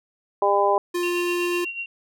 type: harmonic tone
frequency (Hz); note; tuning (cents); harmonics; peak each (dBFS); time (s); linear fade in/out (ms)
201.1; G3; +44; 2 / 3 / 4 / 5; -22 / -22 / -22 / -22; 0.42-0.78; 2
type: tone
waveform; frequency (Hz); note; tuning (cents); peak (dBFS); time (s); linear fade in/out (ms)
square; 351.4; F4; +11; -23; 0.94-1.65; 10
type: tone with tremolo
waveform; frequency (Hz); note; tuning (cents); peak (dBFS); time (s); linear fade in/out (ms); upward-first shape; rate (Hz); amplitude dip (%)
sine; 2752; F7; -26; -26; 1.03-1.86; 2; sine; 8.1; 65
effects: none